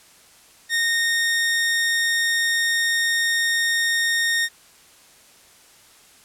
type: tone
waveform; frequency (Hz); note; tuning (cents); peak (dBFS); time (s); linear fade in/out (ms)
sawtooth; 1846; A#6; -17; -15; 0.69-4.49; 50
effects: white hiss -51 dBFS RMS until 6.24 s + low-pass 11000 Hz 12 dB/octave